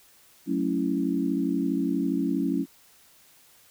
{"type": "chord", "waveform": "sine", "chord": "F# minor seventh", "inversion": "none", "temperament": "equal", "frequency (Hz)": [185, 220, 277.2, 329.6], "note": ["F#3", "A3", "C#4", "E4"], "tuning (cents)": [0, 0, 0, 0], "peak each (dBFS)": [-30, -31, -26, -30], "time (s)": [0.46, 2.66], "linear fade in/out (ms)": 50, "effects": ["white hiss -57 dBFS RMS until 3.7 s"]}